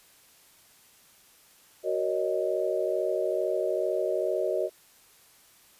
sine chord, D# minor seventh, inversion first, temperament just, 373.4 / 466.7 / 560 / 622.3 Hz, F#4 / A#4 / C#5 / D#5, +16 / +2 / +18 / 0 cents, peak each -30 / -32 / -32 / -29 dBFS, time 1.83-4.7 s, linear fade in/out 50 ms, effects white hiss -58 dBFS RMS until 5.79 s + resampled to 32000 Hz

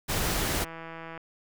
pink noise, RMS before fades -28 dBFS, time 0.08-0.65 s, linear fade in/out 20 ms
click train, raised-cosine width 0.5 ms, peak -26 dBFS, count 89, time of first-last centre 0.64-1.177 s, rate 164 Hz
effects none

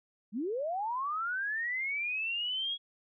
sine linear sweep, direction up, 185 to 3340 Hz, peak -31 dBFS, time 0.32-2.78 s, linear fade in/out 50 ms, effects none

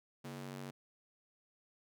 sawtooth ring-modulated tone, 188.1 Hz, F#3, 29 cents sharp, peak -37 dBFS, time 0.24-0.71 s, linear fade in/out 10 ms, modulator 47.4 Hz, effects none

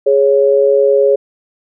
sine tone pair together, 415.6 / 554.4 Hz, G#4 / C#5, +1 / 0 cents, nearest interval perfect fourth, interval 499 cents, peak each -10 dBFS, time 0.06-1.16 s, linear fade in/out 10 ms, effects none

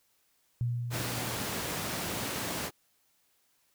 sine tone with exponential decay, 120 Hz, B2, 49 cents flat, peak -26 dBFS, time 0.61-2.22 s, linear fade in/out 0 ms, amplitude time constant 350 ms
pink high-pass noise, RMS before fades -35 dBFS, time 0.9-2.71 s, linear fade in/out 50 ms, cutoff 110 Hz, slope 12 dB/octave
effects white hiss -71 dBFS RMS until 3.74 s

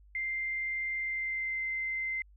sine tone with pitch glide, 2093 to 2076 Hz, C7 to C7, 0 to -14 cents, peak -31 dBFS, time 0.15-2.22 s, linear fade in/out 2 ms, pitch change -14 cents, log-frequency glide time 0.95-1.63 s, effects added 50 Hz sine -55 dBFS peak until 2.36 s

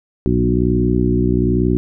harmonic tone with a mistuned harmonic, 61.1 Hz, B1, 18 cents flat, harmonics 1 / 2 / 3 / 4 / 5 / 6, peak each -20 / -20 / -20 / -20 / -20 / -20 dBFS, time 0.26-1.77 s, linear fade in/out 0 ms, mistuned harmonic 2, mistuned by -40 cents, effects none

